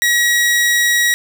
sawtooth tone, 1910 Hz, A#6, 42 cents sharp, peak -8 dBFS, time 0.02-1.14 s, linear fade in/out 0 ms, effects none

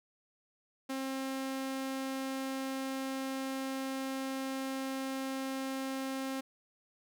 sawtooth tone, 266.7 Hz, C4, 33 cents sharp, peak -31 dBFS, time 0.89-6.41 s, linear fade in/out 10 ms, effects none

